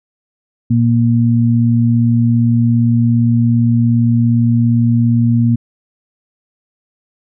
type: tone pair together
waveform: sine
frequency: 117.59 / 235 Hz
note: A#2 / A#3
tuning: +16 / +14 cents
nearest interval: octave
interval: 1198 cents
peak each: -11 / -12 dBFS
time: 0.7-5.56 s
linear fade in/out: 10 ms
effects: none